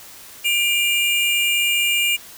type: tone pair together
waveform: square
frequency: 2385 / 2836 Hz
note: D7 / F7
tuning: +26 / +26 cents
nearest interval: minor third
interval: 300 cents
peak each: -20 dBFS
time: 0.44-2.17 s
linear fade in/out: 20 ms
effects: white hiss -41 dBFS RMS until 2.37 s